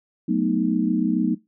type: chord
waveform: sine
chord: B dominant seventh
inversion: second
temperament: equal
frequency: 185 / 220 / 246.9 / 311.1 Hz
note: F#3 / A3 / B3 / D#4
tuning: 0 / 0 / 0 / 0 cents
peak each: -24 dBFS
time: 0.28-1.35 s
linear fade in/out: 10 ms
effects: noise-tail reverb RT60 0.2 s tail -20 dB re dry